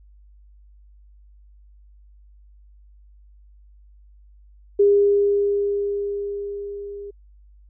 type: tone with level ramp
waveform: sine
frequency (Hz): 404.8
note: G#4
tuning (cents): -44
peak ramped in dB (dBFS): -11 to -32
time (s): 4.79-7.11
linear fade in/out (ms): 10
effects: added 50 Hz sine -47 dBFS peak until 7.69 s